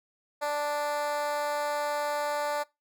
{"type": "tone with high-pass filter", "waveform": "10% pulse", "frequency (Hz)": 293.7, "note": "D4", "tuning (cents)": 0, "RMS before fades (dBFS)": -30, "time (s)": [0.41, 2.64], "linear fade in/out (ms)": 20, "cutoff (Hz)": 680, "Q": 7.1, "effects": ["noise-tail reverb RT60 0.2 s tail -21 dB re dry"]}